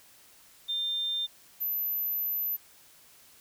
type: tone pair in turn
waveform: sine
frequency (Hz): 3600 / 12085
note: A7 / F#9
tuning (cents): +39 / +35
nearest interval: octave + major sixth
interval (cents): 2096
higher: second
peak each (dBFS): -28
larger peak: neither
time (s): 0.68-1.27 / 1.6-2.57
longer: second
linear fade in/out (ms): 20
effects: white hiss -57 dBFS RMS until 3.4 s